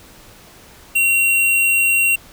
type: tone with sample-and-hold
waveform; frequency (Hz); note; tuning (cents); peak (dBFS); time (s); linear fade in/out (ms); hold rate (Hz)
sine; 2744; F7; -31; -12; 0.95-2.16; 10; 11025
effects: pink hiss -44 dBFS RMS until 2.32 s